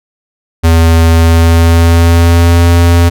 square tone with pitch glide, 82.41 to 85.56 Hz, E2 to F2, 0 to -35 cents, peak -4 dBFS, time 0.63-3.1 s, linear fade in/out 20 ms, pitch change +65 cents, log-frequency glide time 1.12-2.69 s, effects none

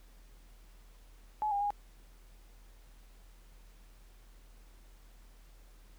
sine tone with pitch steps, 851 / 807 / 820 Hz, G#5 / G#5 / G#5, +42 / -50 / -22 cents, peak -29 dBFS, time 1.42-1.705 s, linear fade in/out 0 ms, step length 95 ms, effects added 40 Hz sine -54 dBFS peak until 5.98 s + pink hiss -65 dBFS RMS until 5.98 s

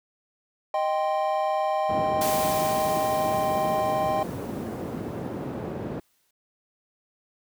triangle chord, C minor, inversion first, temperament equal, 622.3 / 784 / 1046.5 Hz, Eb5 / G5 / C6, 0 / 0 / 0 cents, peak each -24 / -24 / -29 dBFS, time 0.74-4.23 s, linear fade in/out 2 ms
white band-pass noise, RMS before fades -33 dBFS, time 1.89-6 s, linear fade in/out 5 ms, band 100 to 400 Hz, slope 12 dB/octave
white noise with exponential decay, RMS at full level -30 dBFS, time 2.21-6.31 s, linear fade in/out 5 ms, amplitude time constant 890 ms
effects none

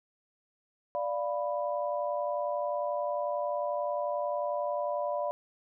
sine chord, B diminished, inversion first, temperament equal, 587.3 / 698.5 / 987.8 Hz, D5 / F5 / B5, 0 / 0 / 0 cents, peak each -31 / -35 / -36 dBFS, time 0.95-5.31 s, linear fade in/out 0 ms, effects none

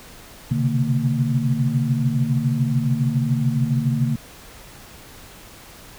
sine tone cluster, 127.7 / 134.8 / 147.6 / 229.2 Hz, C3 / C#3 / D3 / A#3, -42 / -48 / +9 / -29 cents, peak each -23 dBFS, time 0.51-4.16 s, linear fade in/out 5 ms, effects pink hiss -43 dBFS RMS until 5.98 s

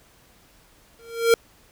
square tone with exponential growth, 462.1 Hz, A#4, 15 cents flat, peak -11 dBFS, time 0.99-1.34 s, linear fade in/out 1 ms, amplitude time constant 74 ms, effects pink hiss -56 dBFS RMS until 1.71 s

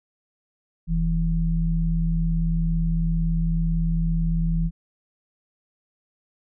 sine tone pair together, 41.06 / 164.81 Hz, E1 / E3, -6 / 0 cents, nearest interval 2 octaves, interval 2406 cents, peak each -22 dBFS, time 0.87-4.71 s, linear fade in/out 50 ms, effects none

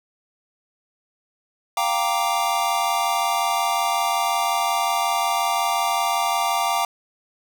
square chord, G minor seventh, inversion third, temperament equal, 698.5 / 784 / 932.3 / 1174.7 Hz, F5 / G5 / Bb5 / D6, 0 / 0 / 0 / 0 cents, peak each -26 dBFS, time 1.77-6.85 s, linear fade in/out 2 ms, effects none

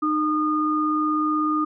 sine tone pair together, 306.2 / 1222.6 Hz, D#4 / D#6, -28 / -31 cents, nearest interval 2 octaves, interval 2397 cents, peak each -22 dBFS, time 0.02-1.65 s, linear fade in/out 10 ms, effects none

